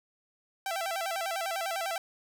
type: tone with vibrato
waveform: sawtooth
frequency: 721 Hz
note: F#5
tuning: 45 cents flat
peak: -27 dBFS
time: 0.66-1.98 s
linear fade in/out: 2 ms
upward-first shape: square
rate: 10 Hz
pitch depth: 130 cents each way
effects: none